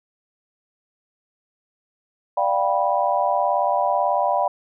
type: chord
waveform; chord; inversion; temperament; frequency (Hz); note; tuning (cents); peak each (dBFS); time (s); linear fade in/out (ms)
sine; G dominant seventh; second; just; 588 / 705.6 / 784 / 980; D5 / F5 / G5 / B5; +2 / +18 / 0 / -14; -23; 2.37-4.48; 5
effects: none